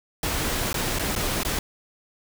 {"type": "noise with dropouts", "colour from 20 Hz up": "pink", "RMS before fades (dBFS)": -26, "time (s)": [0.23, 1.59], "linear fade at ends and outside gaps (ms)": 2, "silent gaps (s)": [[0.73, 0.742], [0.988, 0.994], [1.153, 1.161], [1.433, 1.449]], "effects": []}